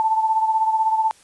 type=beating tone pair; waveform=sine; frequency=880 / 896 Hz; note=A5 / A5; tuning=0 / +31 cents; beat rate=16 Hz; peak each=-17 / -24 dBFS; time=0-1.11 s; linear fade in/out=0 ms; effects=white hiss -52 dBFS RMS until 1.23 s + resampled to 24000 Hz